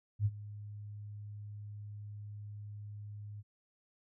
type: tone with ADSR envelope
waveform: sine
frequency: 103.83 Hz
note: G#2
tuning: in tune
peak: -25 dBFS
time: 0.19-3.43 s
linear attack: 65 ms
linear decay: 43 ms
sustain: -18 dB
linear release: 35 ms
effects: none